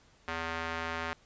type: tone with band-pass filter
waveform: square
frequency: 82.41 Hz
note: E2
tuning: in tune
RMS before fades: -36 dBFS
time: 0.28-1.13 s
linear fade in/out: 0 ms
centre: 1600 Hz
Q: 1.1
effects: pink hiss -63 dBFS RMS until 1.25 s + resampled to 16000 Hz